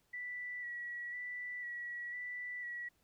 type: tone with vibrato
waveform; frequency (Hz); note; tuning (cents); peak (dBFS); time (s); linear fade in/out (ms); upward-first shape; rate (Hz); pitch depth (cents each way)
sine; 1950; B6; -23; -40; 0.13-2.89; 10; square; 1; 19
effects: pink hiss -75 dBFS RMS until 3.03 s